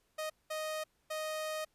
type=tone bursts at uneven times; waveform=sawtooth; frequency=622.3 Hz; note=D#5; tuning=in tune; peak=-32 dBFS; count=3; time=0.18-0.3 / 0.5-0.84 / 1.1-1.65 s; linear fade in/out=10 ms; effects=pink hiss -75 dBFS RMS until 1.74 s + resampled to 32000 Hz